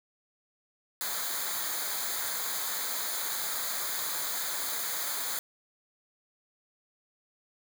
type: noise with comb filter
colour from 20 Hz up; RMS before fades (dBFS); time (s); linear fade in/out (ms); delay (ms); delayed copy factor
white; -33; 1.01-5.39; 0; 0.36; -0.8
effects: none